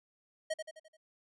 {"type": "tone with echo", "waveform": "square", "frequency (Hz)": 631, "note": "D#5", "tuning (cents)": 24, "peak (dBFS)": -32, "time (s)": [0.5, 0.54], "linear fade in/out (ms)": 10, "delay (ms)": 86, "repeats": 5, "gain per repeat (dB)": -6, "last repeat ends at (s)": 0.97, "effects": ["resampled to 24000 Hz"]}